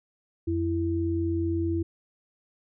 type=tone pair together; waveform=sine; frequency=88.1 / 332.4 Hz; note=F2 / E4; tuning=+16 / +15 cents; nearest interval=octave + major seventh; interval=2299 cents; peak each=-28 / -26 dBFS; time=0.47-1.83 s; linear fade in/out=10 ms; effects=none